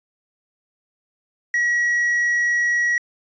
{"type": "tone with quantisation", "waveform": "triangle", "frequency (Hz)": 1916, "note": "A#6", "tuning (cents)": 47, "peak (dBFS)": -15, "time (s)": [1.54, 2.98], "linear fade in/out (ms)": 2, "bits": 7, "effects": ["resampled to 16000 Hz"]}